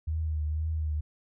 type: tone with vibrato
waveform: sine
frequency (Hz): 77.78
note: D#2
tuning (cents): 0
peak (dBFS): -27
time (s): 0.07-1.01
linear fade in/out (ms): 10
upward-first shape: triangle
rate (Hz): 2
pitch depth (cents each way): 52
effects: none